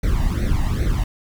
brown noise with flanger, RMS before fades -19 dBFS, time 0.03-1.04 s, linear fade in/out 5 ms, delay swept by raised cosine 0.49 to 1.08 ms, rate 2.5 Hz, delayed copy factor +0.8, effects none

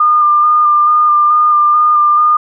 sine tone with vibrato, 1206 Hz, D6, 46 cents sharp, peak -6 dBFS, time 0-2.37 s, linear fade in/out 5 ms, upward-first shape square, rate 2.3 Hz, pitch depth 15 cents each way, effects none

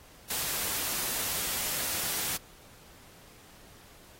white noise, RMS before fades -32 dBFS, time 0.3-2.37 s, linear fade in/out 5 ms, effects pink hiss -55 dBFS RMS until 4.19 s + AAC 48 kbps

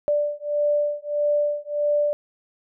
sine beating tone pair, 587.3 / 588.9 Hz, D5 / D5, 0 / +5 cents, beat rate 1.6 Hz, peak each -23 / -23 dBFS, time 0.08-2.13 s, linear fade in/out 0 ms, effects none

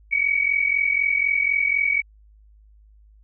sine tone pair together, 2244 / 2288 Hz, C#7 / D7, +21 / -46 cents, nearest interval unison, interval 33 cents, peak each -20 / -22 dBFS, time 0.11-2.02 s, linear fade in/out 20 ms, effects added 52 Hz sine -49 dBFS peak until 3.23 s

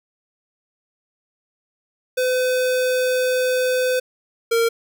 square tone pair in turn, 507 / 460.9 Hz, B4 / A#4, +45 / -20 cents, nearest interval major second, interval 165 cents, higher first, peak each -18 / -16 dBFS, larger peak second, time 2.17-4 / 4.51-4.69 s, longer first, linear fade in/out 10 ms, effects none

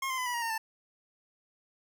25% pulse tone with pitch steps, 1074 / 1040.4 / 1007.9 / 976.4 / 945.8 / 916.3 / 887.6 Hz, C6 / C6 / B5 / B5 / A#5 / A#5 / A5, +45 / -10 / +35 / -20 / +25 / -30 / +15 cents, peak -27 dBFS, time 0.02-0.58 s, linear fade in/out 5 ms, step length 80 ms, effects none

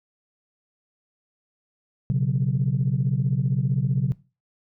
sine chord, B suspended second, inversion none, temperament just, 123.47 / 138.9 / 185.21 Hz, B2 / C#3 / F#3, 0 / +4 / +2 cents, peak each -24 / -21 / -26 dBFS, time 2.1-4.12 s, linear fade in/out 0 ms, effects noise-tail reverb RT60 0.3 s tail -19 dB re dry + tanh soft clip ceiling -13 dBFS

